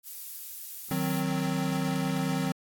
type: noise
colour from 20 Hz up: violet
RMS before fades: -39 dBFS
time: 0.03-1.24 s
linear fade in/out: 50 ms
type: chord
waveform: square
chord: C diminished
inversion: first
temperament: equal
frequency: 155.56 / 185 / 261.6 Hz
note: Eb3 / Gb3 / C4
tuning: 0 / 0 / 0 cents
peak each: -32 dBFS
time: 0.91-2.52 s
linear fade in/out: 2 ms
effects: AAC 64 kbps